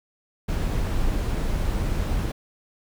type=noise; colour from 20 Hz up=brown; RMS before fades=-24 dBFS; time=0.48-2.32 s; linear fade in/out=10 ms; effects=none